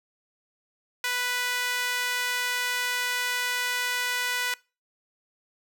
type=tone with high-pass filter; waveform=sawtooth; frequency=493.9 Hz; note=B4; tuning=in tune; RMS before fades=-28 dBFS; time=1.04-4.54 s; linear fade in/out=2 ms; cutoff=1700 Hz; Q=1.4; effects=noise-tail reverb RT60 0.3 s tail -23 dB re dry